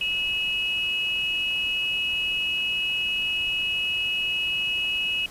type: tone pair together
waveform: sine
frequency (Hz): 2586 / 2903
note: E7 / F#7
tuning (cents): -34 / -34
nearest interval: major second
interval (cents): 200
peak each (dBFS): -26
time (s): 0.01-5.26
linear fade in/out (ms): 2
effects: pink hiss -45 dBFS RMS until 5.3 s + resampled to 32000 Hz